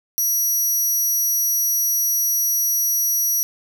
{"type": "tone", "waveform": "15% pulse", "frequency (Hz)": 5800, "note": "F#8", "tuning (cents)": -35, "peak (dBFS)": -12, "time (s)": [0.18, 3.43], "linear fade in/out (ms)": 0, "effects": []}